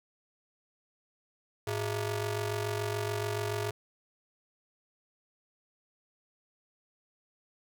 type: ring-modulated tone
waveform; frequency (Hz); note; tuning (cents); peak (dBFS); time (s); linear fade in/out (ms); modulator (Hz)
sawtooth; 261; C4; -4; -24; 1.67-3.71; 5; 154
effects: none